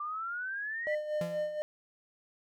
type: exponential sweep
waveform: sine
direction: up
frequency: 1174.7 to 2000 Hz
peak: -34 dBFS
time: 0-0.95 s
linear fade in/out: 5 ms
type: tone with tremolo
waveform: triangle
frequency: 605 Hz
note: D#5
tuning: 49 cents flat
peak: -27 dBFS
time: 0.87-1.62 s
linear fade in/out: 0 ms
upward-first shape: sine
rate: 4.2 Hz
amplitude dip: 60%
type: tone with exponential decay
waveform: 45% pulse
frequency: 171.2 Hz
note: F3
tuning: 34 cents flat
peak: -33 dBFS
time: 1.21-1.62 s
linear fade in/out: 2 ms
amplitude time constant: 87 ms
effects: none